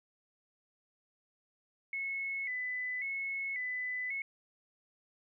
sine tone with vibrato, 2093 Hz, C7, in tune, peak -34 dBFS, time 1.93-4.22 s, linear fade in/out 2 ms, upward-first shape square, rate 0.92 Hz, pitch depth 78 cents each way, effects none

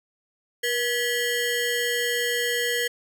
25% pulse ring-modulated tone, 1217 Hz, D#6, 39 cents flat, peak -16 dBFS, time 0.63-2.88 s, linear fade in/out 10 ms, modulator 739 Hz, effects none

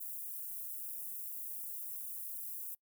white high-pass noise, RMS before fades -43 dBFS, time 0-2.75 s, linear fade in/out 10 ms, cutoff 11000 Hz, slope 24 dB/octave, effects noise-tail reverb RT60 0.1 s tail -23 dB re dry

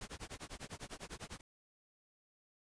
pink noise with tremolo, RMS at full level -45 dBFS, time 0.01-1.41 s, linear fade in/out 2 ms, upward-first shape sine, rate 10 Hz, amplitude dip 100%, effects resampled to 22050 Hz

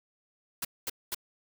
white noise bursts, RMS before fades -33 dBFS, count 3, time 0.62-1.147 s, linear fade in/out 5 ms, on 29 ms, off 220 ms, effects none

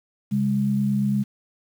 sine tone pair together, 135.5 / 204.4 Hz, C#3 / G#3, -39 / -27 cents, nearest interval perfect fifth, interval 712 cents, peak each -25 / -20 dBFS, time 0.31-1.24 s, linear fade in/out 20 ms, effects 8-bit

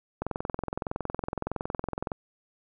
click train, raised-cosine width 1 ms, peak -16 dBFS, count 42, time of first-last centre 0.22-2.118 s, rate 21.6 Hz, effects none

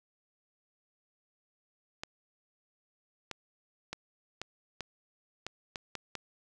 clicks, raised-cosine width 0.2 ms, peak -20 dBFS, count 9, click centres 2.035 / 3.313 / 3.93 / 4.416 / 4.807 / 5.466 / 5.758 / 5.953 / 6.153 s, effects none

